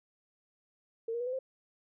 sine tone with pitch steps, 455.2 / 471.8 / 489 / 506.8 / 525.3 Hz, A#4 / A#4 / B4 / B4 / C5, -41 / +21 / -17 / +45 / +7 cents, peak -32 dBFS, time 1.08-1.39 s, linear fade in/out 5 ms, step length 62 ms, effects none

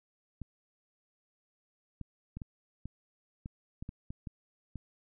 clicks, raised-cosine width 5 ms, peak -28 dBFS, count 11, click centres 0.417 / 2.013 / 2.37 / 2.418 / 2.856 / 3.459 / 3.825 / 3.891 / 4.105 / 4.272 / 4.757 s, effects none

